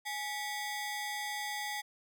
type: ring-modulated tone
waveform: sawtooth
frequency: 1395 Hz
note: F6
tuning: 2 cents flat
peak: -29 dBFS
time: 0.05-1.82 s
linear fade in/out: 20 ms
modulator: 562 Hz
effects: none